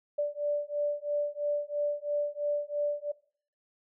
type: beating tone pair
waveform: sine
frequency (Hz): 584 / 587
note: D5 / D5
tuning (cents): -10 / -1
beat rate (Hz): 3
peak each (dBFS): -31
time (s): 0.18-3.12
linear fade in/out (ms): 10
effects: noise-tail reverb RT60 0.5 s tail -20 dB re dry